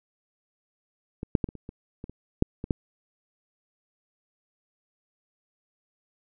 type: clicks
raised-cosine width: 3 ms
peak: -20 / -6 / -12 / -24 / -28 / -25 / -24 / -27 / -6 / -20 / -10 dBFS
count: 11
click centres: 1.231 / 1.352 / 1.442 / 1.489 / 1.553 / 1.691 / 2.041 / 2.096 / 2.424 / 2.641 / 2.708 s
effects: none